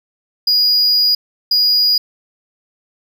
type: tone bursts at uneven times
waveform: triangle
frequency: 4895 Hz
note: D#8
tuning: 29 cents flat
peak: -9 dBFS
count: 2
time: 0.47-1.15 / 1.51-1.98 s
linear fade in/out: 5 ms
effects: none